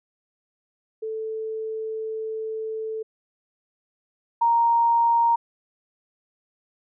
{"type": "tone pair in turn", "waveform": "sine", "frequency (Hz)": [440, 932.3], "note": ["A4", "A#5"], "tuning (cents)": [0, 0], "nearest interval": "octave + minor second", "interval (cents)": 1300, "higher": "second", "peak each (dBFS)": [-27, -16], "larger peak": "second", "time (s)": [[1.02, 3.03], [4.41, 5.36]], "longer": "first", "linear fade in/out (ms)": 10, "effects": []}